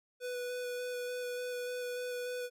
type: tone with vibrato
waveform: square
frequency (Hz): 494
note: B4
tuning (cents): 0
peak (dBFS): -37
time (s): 0.2-2.5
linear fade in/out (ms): 50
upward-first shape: square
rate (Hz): 3.4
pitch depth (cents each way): 8
effects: none